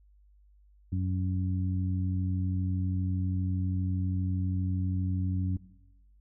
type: harmonic tone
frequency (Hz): 92.5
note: F#2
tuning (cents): 0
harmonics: 1 / 2 / 3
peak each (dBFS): -28 / -34 / -38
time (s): 0.92-5.57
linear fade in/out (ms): 5
effects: noise-tail reverb RT60 1.0 s tail -19 dB re dry + added 50 Hz sine -57 dBFS peak until 6.2 s